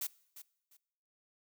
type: noise with echo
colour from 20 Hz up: blue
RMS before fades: -37 dBFS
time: 0.01-0.07 s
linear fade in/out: 5 ms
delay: 350 ms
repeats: 2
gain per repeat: -13 dB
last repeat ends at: 0.77 s
effects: noise-tail reverb RT60 0.8 s tail -21 dB re dry